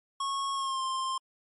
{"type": "tone with pitch glide", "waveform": "square", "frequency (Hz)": [1097, 1054.1], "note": ["C#6", "C6"], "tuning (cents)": [-18, 13], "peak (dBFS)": -30, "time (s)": [0.2, 1.18], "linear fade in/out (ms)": 5, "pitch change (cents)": -69, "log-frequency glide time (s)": [0.54, 0.82], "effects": ["MP3 48 kbps"]}